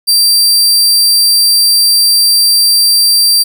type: tone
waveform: sawtooth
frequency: 4700 Hz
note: D8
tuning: 1 cent sharp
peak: -3 dBFS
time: 0.07-3.44 s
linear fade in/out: 20 ms
effects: none